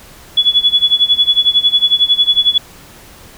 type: tone with tremolo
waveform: sine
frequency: 3404 Hz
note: G#7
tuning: 42 cents sharp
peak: -5 dBFS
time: 0.37-2.58 s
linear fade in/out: 5 ms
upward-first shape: sine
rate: 11 Hz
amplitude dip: 90%
effects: pink hiss -39 dBFS RMS until 3.37 s